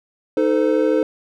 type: chord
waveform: triangle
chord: A diminished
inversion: second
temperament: equal with one note detuned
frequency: 311.1 / 440 / 512.8 Hz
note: Eb4 / A4 / C5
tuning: 0 / 0 / -35 cents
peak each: -17 dBFS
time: 0.37-1.03 s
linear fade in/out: 2 ms
effects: none